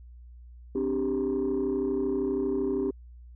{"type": "chord", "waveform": "sine", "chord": "C suspended second", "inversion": "none", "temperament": "just", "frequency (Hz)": [261.6, 294.3, 392.4], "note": ["C4", "D4", "G4"], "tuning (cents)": [0, 4, 2], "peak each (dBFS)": [-29, -30, -26], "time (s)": [0.75, 2.91], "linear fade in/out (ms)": 5, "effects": ["tanh soft clip ceiling -21 dBFS", "added 60 Hz sine -45 dBFS peak until 3.35 s"]}